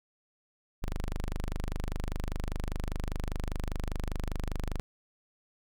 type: tone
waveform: sawtooth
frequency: 25.02 Hz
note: G0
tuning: 36 cents sharp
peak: -27 dBFS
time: 0.82-4.8 s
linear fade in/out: 0 ms
effects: none